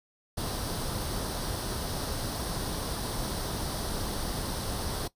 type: noise with comb filter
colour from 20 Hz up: pink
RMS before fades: -33 dBFS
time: 0.37-5.08 s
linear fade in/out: 10 ms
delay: 0.21 ms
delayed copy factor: +0.6
effects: noise-tail reverb RT60 0.1 s tail -17 dB re dry + resampled to 32000 Hz